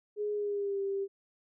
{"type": "tone with pitch glide", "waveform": "sine", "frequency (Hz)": [417, 393.8], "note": ["G#4", "G4"], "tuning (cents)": [7, 8], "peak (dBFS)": -30, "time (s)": [0.16, 1.08], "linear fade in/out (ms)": 50, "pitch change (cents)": -99, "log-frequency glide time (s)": [0.33, 0.81], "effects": []}